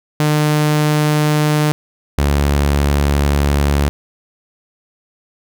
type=tone pair in turn; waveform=sawtooth; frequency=150.9 / 71.5 Hz; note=D3 / D2; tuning=+47 / -46 cents; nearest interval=octave + minor second; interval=1293 cents; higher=first; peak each=-8 dBFS; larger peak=neither; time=0.2-1.72 / 2.18-3.89 s; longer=second; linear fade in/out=0 ms; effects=none